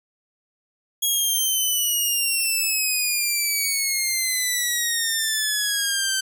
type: exponential sweep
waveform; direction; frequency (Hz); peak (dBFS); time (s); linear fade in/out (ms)
10% pulse; down; 3322 to 1543; -12; 1.02-6.21; 10
effects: none